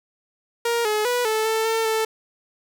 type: tone with pitch steps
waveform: sawtooth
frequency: 469.2 / 425.2 / 489.8 / 437.1 / 443.2 / 449.3 / 441.7 Hz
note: A#4 / G#4 / B4 / A4 / A4 / A4 / A4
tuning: +11 / +41 / -14 / -11 / +13 / +36 / +7 cents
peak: -16 dBFS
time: 0.65-2.05 s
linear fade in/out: 5 ms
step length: 200 ms
effects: none